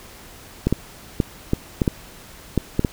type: clicks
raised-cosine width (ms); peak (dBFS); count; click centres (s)
3; -4; 9; 0.67 / 0.726 / 1.202 / 1.534 / 1.818 / 1.878 / 2.577 / 2.794 / 2.848
effects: pink hiss -43 dBFS RMS until 2.92 s